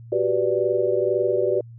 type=chord; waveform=sine; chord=G major seventh; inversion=third; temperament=equal; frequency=370 / 392 / 493.9 / 587.3 Hz; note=F#4 / G4 / B4 / D5; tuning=0 / 0 / 0 / 0 cents; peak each=-24 dBFS; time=0.12-1.61 s; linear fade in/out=5 ms; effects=added 116 Hz sine -39 dBFS peak until 1.78 s